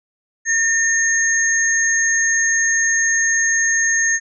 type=tone pair together; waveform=sine; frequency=1816 / 6471 Hz; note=A#6 / G#8; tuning=-46 / -46 cents; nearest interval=octave + minor seventh; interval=2200 cents; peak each=-16 / -18 dBFS; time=0.45-4.2 s; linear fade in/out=50 ms; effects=none